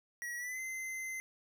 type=tone with pitch glide; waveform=square; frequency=1916 to 2065 Hz; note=A#6 to C7; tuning=+47 to -23 cents; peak=-39 dBFS; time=0.22-1.2 s; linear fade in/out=0 ms; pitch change=+130 cents; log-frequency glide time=0.37-0.6 s; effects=none